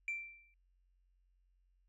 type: tone with exponential decay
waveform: sine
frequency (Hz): 2349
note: D7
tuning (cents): 0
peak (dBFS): -32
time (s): 0.08-0.54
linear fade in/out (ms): 1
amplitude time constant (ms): 100
effects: tanh soft clip ceiling -33 dBFS + added 45 Hz sine -70 dBFS peak until 1.88 s